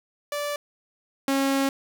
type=tone pair in turn; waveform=sawtooth; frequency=583 / 272.8 Hz; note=D5 / C#4; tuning=-13 / -28 cents; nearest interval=octave + minor second; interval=1315 cents; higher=first; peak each=-23 / -17 dBFS; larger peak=second; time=0.32-0.56 / 1.28-1.69 s; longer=second; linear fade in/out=2 ms; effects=8-bit